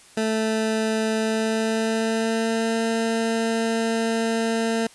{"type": "tone with pitch glide", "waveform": "20% pulse", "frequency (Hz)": [220, 226.7], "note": ["A3", "A#3"], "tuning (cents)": [0, -48], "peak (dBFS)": -16, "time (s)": [0.17, 4.87], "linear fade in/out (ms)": 5, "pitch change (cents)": 52, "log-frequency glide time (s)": [1.17, 2.8], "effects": ["white hiss -50 dBFS RMS until 4.94 s", "resampled to 24000 Hz"]}